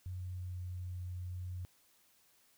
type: tone with pitch glide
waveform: sine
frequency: 91.3 to 90.15 Hz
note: F#2 to F#2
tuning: -23 to -45 cents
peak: -39 dBFS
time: 0.06-1.65 s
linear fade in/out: 0 ms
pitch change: -22 cents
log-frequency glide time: 0.23-0.68 s
effects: white hiss -69 dBFS RMS until 2.57 s